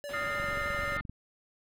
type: tone with vibrato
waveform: square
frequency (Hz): 573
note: D5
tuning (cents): -43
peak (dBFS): -38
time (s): 0.04-0.97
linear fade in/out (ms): 0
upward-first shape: sine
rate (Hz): 13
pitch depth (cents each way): 28
type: low-pass noise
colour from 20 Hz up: pink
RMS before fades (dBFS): -44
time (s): 0.09-1.01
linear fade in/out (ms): 2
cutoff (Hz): 4300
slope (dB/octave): 96
type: chord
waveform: sine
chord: F dominant seventh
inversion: third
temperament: equal with one note detuned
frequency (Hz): 1244.5 / 1396.9 / 1805.3 / 2093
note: Eb6 / F6 / A6 / C7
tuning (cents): 0 / 0 / +44 / 0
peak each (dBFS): -37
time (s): 0.13-1.01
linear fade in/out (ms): 10
type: click train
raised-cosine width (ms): 5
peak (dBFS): -30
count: 17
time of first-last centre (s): 0.4-1.096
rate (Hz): 23
effects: none